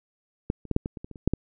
clicks, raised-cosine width 3 ms, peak -11 / -29 / -13 / -7 / -17 / -24 / -24 / -27 / -30 / -7 / -11 dBFS, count 11, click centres 0.501 / 0.653 / 0.713 / 0.764 / 0.859 / 0.972 / 1.045 / 1.113 / 1.158 / 1.276 / 1.336 s, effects none

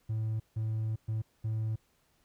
triangle tone bursts at uneven times, 110 Hz, A2, in tune, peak -27 dBFS, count 4, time 0.09-0.4 / 0.56-0.96 / 1.08-1.22 / 1.44-1.76 s, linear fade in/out 10 ms, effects tanh soft clip ceiling -24 dBFS + pink hiss -71 dBFS RMS until 2.24 s

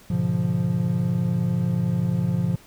triangle chord, G# diminished seventh, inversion none, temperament equal with one note detuned, 103.83 / 123.47 / 143.48 / 174.61 Hz, G#2 / B2 / D3 / F3, 0 / 0 / -40 / 0 cents, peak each -27 / -24 / -26 / -21 dBFS, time 0.1-2.56 s, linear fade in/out 5 ms, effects pink hiss -51 dBFS RMS until 2.66 s

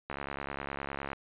click train, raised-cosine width 0.5 ms, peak -21 dBFS, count 73, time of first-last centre 0.1-1.132 s, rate 69.8 Hz, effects resampled to 8000 Hz

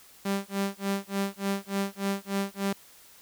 sawtooth tone with tremolo, 197.4 Hz, G3, 12 cents sharp, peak -21 dBFS, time 0.25-2.73 s, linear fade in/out 5 ms, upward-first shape sine, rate 3.4 Hz, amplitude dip 100%, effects white hiss -54 dBFS RMS until 3.21 s

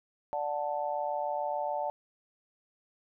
sine chord, D major, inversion none, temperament just, 587.3 / 734.2 / 881 Hz, D5 / F#5 / A5, 0 / -14 / +2 cents, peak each -34 / -35 / -34 dBFS, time 0.33-1.9 s, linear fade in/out 0 ms, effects none

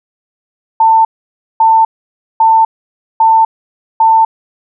sine tone bursts, 894 Hz, A5, 27 cents sharp, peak -4 dBFS, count 5, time 0.8-4.25 s, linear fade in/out 5 ms, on 250 ms, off 550 ms, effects none

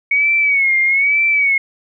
sine tone with vibrato, 2223 Hz, C#7, 4 cents sharp, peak -11 dBFS, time 0.11-1.58 s, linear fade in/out 5 ms, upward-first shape sine, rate 1.1 Hz, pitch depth 87 cents each way, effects none

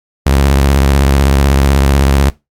sawtooth tone with vibrato, 68.8 Hz, C#2, 12 cents flat, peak -3 dBFS, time 0.26-2.3 s, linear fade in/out 5 ms, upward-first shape sine, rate 16 Hz, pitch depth 110 cents each way, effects noise-tail reverb RT60 0.2 s tail -20 dB re dry + MP3 96 kbps

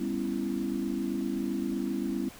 sine chord, C# half-diminished seventh, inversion second, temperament just, 199.57 / 249.5 / 277.2 / 332.6 Hz, G3 / B3 / C#4 / E4, +31 / +18 / 0 / +16 cents, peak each -34 dBFS, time 0-2.29 s, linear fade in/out 5 ms, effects pink hiss -49 dBFS RMS until 2.39 s

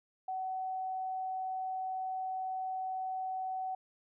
sine tone, 753 Hz, F#5, 30 cents sharp, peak -34 dBFS, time 0.28-3.75 s, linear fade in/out 5 ms, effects none

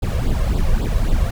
brown noise with flanger, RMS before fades -17 dBFS, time 0.02-1.31 s, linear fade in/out 10 ms, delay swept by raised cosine 0.24 to 1.84 ms, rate 3.7 Hz, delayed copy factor +0.85, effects none

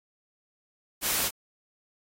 white noise, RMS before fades -27 dBFS, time 1.01-1.31 s, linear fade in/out 50 ms, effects AAC 48 kbps

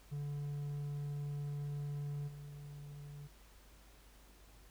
triangle tone with level steps, 144.5 Hz, D3, 28 cents flat, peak -36 / -45 dBFS, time 0.11-3.28 s, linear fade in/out 20 ms, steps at 2.27 s, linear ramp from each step 20 ms, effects added 50 Hz sine -60 dBFS peak until 4.7 s + pink hiss -64 dBFS RMS until 4.7 s

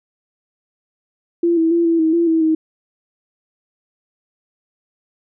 sine tone with pitch steps, 341.4 / 325.9 / 339.5 / 332.4 / 319.4 / 339 / 324.4 / 317 Hz, F4 / E4 / F4 / E4 / D#4 / E4 / E4 / D#4, -39 / -20 / -49 / +15 / +45 / +49 / -28 / +32 cents, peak -12 dBFS, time 1.43-2.55 s, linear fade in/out 5 ms, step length 140 ms, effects none

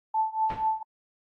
sine tone with tremolo, 878 Hz, A5, 4 cents flat, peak -20 dBFS, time 0.14-0.83 s, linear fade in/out 5 ms, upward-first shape triangle, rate 4.2 Hz, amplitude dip 95%
pink noise with exponential decay, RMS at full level -33 dBFS, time 0.5-0.82 s, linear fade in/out 2 ms, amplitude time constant 69 ms
effects low-pass 2000 Hz 12 dB/octave + AAC 32 kbps

